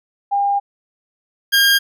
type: tone pair in turn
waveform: sine / 20% pulse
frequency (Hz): 804 / 1614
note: G5 / G#6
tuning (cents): +44 / -50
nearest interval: octave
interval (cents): 1206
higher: second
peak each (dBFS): -14 / -6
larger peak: second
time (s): 0.31-0.6 / 1.52-1.79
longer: first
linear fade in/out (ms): 20
effects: none